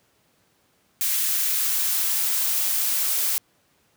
blue noise with high-pass filter sweep, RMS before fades -23 dBFS, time 1.01-3.38 s, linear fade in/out 0 ms, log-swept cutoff 1600 to 330 Hz, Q 1, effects pink hiss -64 dBFS RMS until 3.96 s + high-pass 100 Hz 12 dB/octave

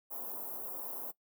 white band-stop noise, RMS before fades -41 dBFS, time 0.1-1.12 s, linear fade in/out 20 ms, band 960 to 13000 Hz, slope 24 dB/octave, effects noise-tail reverb RT60 0.1 s tail -20 dB re dry + high-pass 300 Hz 12 dB/octave

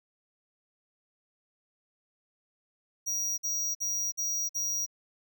square tone bursts, 5750 Hz, F8, 50 cents sharp, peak -29 dBFS, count 5, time 3.06-4.864 s, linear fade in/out 20 ms, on 320 ms, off 51 ms, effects none

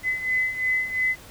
sine beating tone pair, 2022 / 2024.9 Hz, B6 / B6, +40 / +43 cents, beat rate 2.9 Hz, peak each -28 / -23 dBFS, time 0.03-1.16 s, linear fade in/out 50 ms, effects added 103 Hz sine -54 dBFS peak until 1.3 s + pink hiss -46 dBFS RMS until 1.3 s

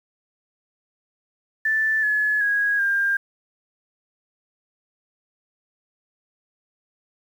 sine tone with pitch steps, 1760 / 1705 / 1651.7 / 1600 Hz, A6 / G#6 / G#6 / G6, 0 / +45 / -10 / +35 cents, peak -18 dBFS, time 1.65-3.17 s, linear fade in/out 5 ms, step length 380 ms, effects 8-bit

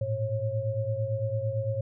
sine tone cluster, 105.9 / 114.8 / 543 Hz, G#2 / A#2 / C#5, +34 / -26 / -36 cents, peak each -31 dBFS, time 0.01-1.81 s, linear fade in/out 5 ms, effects none

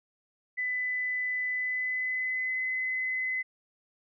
sine tone with pitch glide, 2001 to 2030 Hz, B6 to B6, +22 to +47 cents, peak -28 dBFS, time 0.57-3.43 s, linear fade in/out 20 ms, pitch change +25 cents, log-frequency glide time 1.49-2.61 s, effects none

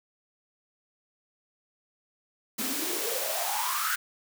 white noise with high-pass filter sweep, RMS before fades -30 dBFS, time 2.58-3.96 s, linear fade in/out 10 ms, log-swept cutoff 220 to 1500 Hz, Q 9.6, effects none

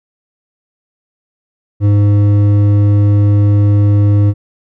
sine tone with hard clipping, 102.4 Hz, G#2, 24 cents flat, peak -8 dBFS, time 1.8-4.34 s, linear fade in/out 50 ms, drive 8 dB, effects none

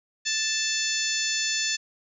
harmonic tone, 880 Hz, A5, in tune, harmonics 2 / 3 / 4 / 5 / 6 / 7 / 8, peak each -32 / -32 / -32 / -32 / -32 / -32 / -32 dBFS, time 0.25-1.77 s, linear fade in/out 20 ms, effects none

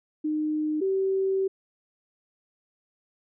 sine tone pair in turn, 306.2 / 384.7 Hz, D#4 / G4, -28 / -33 cents, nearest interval major third, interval 395 cents, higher second, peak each -24 / -22 dBFS, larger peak second, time 0.24-0.81 / 0.81-1.48 s, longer second, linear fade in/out 10 ms, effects none

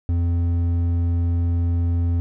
sine tone with hard clipping, 85.8 Hz, F2, 30 cents flat, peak -19 dBFS, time 0.09-2.2 s, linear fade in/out 0 ms, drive 6 dB, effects none

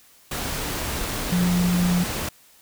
sine tone in noise, 177.5 Hz, F3, 28 cents sharp, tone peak -18 dBFS, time 1.32-2.04 s, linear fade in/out 5 ms, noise pink, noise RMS -28 dBFS, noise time 0.31-2.29 s, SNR +7 dB, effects white hiss -54 dBFS RMS until 2.61 s

